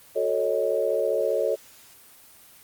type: chord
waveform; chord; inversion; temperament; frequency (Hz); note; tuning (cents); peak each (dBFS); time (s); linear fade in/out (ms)
sine; D# half-diminished seventh; first; equal with one note detuned; 370 / 440 / 554.4 / 629.8; F#4 / A4 / C#5 / D#5; 0 / 0 / 0 / +21; -31 / -26 / -25 / -28; 0.15-1.56; 20
effects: white hiss -51 dBFS RMS until 2.63 s + Opus 24 kbps